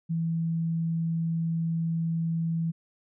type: tone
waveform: sine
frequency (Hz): 164.81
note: E3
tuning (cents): 0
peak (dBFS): -25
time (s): 0.09-2.72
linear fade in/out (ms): 20
effects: none